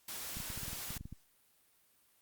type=noise; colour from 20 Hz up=white; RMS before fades=-43 dBFS; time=0.08-0.98 s; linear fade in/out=5 ms
type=clicks; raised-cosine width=5 ms; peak=-33 dBFS; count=12; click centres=0.37 / 0.403 / 0.502 / 0.576 / 0.633 / 0.681 / 0.731 / 0.906 / 0.968 / 1.01 / 1.055 / 1.126 s
effects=white hiss -70 dBFS RMS until 2.21 s + Opus 48 kbps